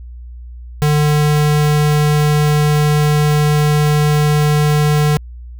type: tone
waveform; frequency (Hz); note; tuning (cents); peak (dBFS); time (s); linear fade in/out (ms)
square; 149.4; D3; +30; -11; 0.82-5.17; 0
effects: added 60 Hz sine -29 dBFS peak until 5.59 s